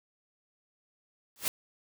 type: noise with exponential growth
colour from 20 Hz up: white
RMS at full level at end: -25 dBFS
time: 1.36-1.48 s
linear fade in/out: 0 ms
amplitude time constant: 25 ms
effects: none